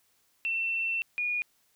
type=tone pair in turn; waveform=sine; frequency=2692 / 2444 Hz; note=E7 / D#7; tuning=+36 / -32 cents; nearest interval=major second; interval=168 cents; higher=first; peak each=-27 dBFS; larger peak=neither; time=0.45-1.02 / 1.18-1.42 s; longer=first; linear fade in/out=0 ms; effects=white hiss -69 dBFS RMS until 1.75 s